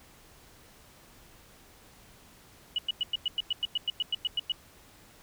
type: tone bursts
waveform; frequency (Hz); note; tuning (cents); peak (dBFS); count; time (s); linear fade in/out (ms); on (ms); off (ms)
sine; 2931; F#7; -17; -25; 15; 2.76-4.52; 2; 24; 100
effects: pink hiss -56 dBFS RMS until 5.22 s